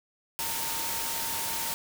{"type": "tone in noise", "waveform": "sine", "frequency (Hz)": 914, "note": "A#5", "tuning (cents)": -34, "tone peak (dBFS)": -39, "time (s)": [0.39, 1.74], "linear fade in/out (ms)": 0, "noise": "white", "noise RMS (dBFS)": -32, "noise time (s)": [0.39, 1.74], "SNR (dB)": -10, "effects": []}